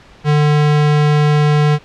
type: tone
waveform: square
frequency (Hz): 149.1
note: D3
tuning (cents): +27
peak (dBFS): -10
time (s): 0.24-1.79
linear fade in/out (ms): 50
effects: pink hiss -43 dBFS RMS until 1.84 s + low-pass 4000 Hz 12 dB/octave